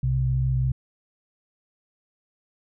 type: tone pair together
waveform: sine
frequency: 62.6 / 128.65 Hz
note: B1 / C3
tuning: +24 / -29 cents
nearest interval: octave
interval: 1247 cents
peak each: -26 / -21 dBFS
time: 0.03-0.72 s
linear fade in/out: 5 ms
effects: none